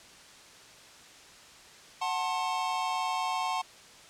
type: chord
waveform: square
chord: F# diminished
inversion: none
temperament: just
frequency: 740 / 888 / 1065.6 Hz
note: F#5 / A5 / C6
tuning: 0 / +16 / +31 cents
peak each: -34 dBFS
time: 2.01-3.62 s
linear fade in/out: 10 ms
effects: white hiss -52 dBFS RMS until 4.09 s + low-pass 7000 Hz 12 dB/octave